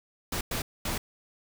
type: noise bursts at uneven times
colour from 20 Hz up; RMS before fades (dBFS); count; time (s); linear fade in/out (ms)
pink; -31; 3; 0.32-0.41 / 0.51-0.62 / 0.85-0.98; 5
effects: none